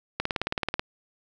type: click train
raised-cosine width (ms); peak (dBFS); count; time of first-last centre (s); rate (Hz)
0.3; -10; 12; 0.2-0.795; 18.5
effects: none